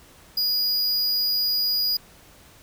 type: tone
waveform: square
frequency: 4898 Hz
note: D#8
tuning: 28 cents flat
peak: -21 dBFS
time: 0.37-1.97 s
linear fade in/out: 5 ms
effects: pink hiss -51 dBFS RMS until 2.62 s